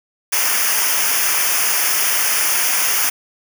white noise with comb filter, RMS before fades -17 dBFS, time 0.32-3.1 s, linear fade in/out 10 ms, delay 0.25 ms, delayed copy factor -0.85, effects none

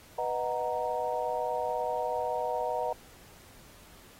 sine chord, B major seventh, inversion none, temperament equal, 493.9 / 622.3 / 740 / 932.3 Hz, B4 / D#5 / F#5 / A#5, 0 / 0 / 0 / 0 cents, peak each -34 dBFS, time 0.18-2.93 s, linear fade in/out 5 ms, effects pink hiss -55 dBFS RMS until 4.19 s + AAC 48 kbps

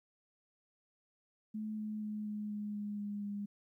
sine tone with pitch steps, 215.3 / 213.6 / 211.8 / 210.1 / 208.4 / 206.8 / 205.1 / 203.5 Hz, A3 / G#3 / G#3 / G#3 / G#3 / G#3 / G#3 / G#3, -37 / +49 / +34 / +20 / +6 / -7 / -21 / -35 cents, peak -37 dBFS, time 1.54-3.46 s, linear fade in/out 10 ms, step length 240 ms, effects 13-bit

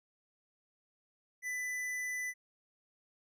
sine tone with tanh clipping, 1995 Hz, B6, 17 cents sharp, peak -37 dBFS, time 1.42-2.34 s, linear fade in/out 50 ms, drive 15 dB, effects none

